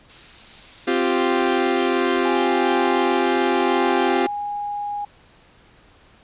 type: noise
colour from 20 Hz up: blue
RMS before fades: -37 dBFS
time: 0.09-3.42 s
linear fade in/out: 10 ms
type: chord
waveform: sawtooth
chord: C suspended fourth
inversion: none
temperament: equal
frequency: 261.6 / 349.2 / 392 Hz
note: C4 / F4 / G4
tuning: 0 / 0 / 0 cents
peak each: -19 / -17 / -18 dBFS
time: 0.87-4.27 s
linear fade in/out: 10 ms
type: tone with pitch glide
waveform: sine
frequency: 830.6 to 821.5 Hz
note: G#5 to G#5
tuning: 0 to -19 cents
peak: -24 dBFS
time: 2.25-5.05 s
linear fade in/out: 5 ms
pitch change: -19 cents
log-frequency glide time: 4.03-4.15 s
effects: pink hiss -52 dBFS RMS until 6.23 s + resampled to 8000 Hz